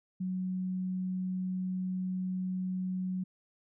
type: tone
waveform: sine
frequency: 185 Hz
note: F#3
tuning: in tune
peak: -31 dBFS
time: 0.2-3.24 s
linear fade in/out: 10 ms
effects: none